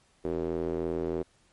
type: tone with band-pass filter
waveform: square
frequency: 41.58 Hz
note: E1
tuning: 16 cents sharp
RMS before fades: -31 dBFS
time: 0.24-1.23 s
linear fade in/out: 10 ms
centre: 400 Hz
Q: 3.3
effects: pink hiss -65 dBFS RMS until 1.52 s + MP3 48 kbps